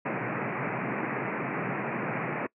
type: band-pass noise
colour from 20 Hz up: pink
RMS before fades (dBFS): -32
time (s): 0.05-2.47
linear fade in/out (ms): 10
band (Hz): 120 to 2500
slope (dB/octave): 96
effects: noise-tail reverb RT60 0.1 s tail -23 dB re dry